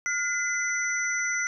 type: tone cluster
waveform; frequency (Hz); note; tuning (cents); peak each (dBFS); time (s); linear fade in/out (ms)
sine; 1425 / 2034 / 5960; F6 / C7 / F#8; +34 / -50 / +12; -30 / -28 / -31; 0.06-1.47; 0
effects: none